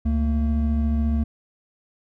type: tone pair together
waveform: triangle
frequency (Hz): 71 / 227.2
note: C#2 / A#3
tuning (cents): +42 / -44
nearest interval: octave + minor sixth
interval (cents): 2014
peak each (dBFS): -18 / -22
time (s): 0.05-1.24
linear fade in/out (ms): 10
effects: none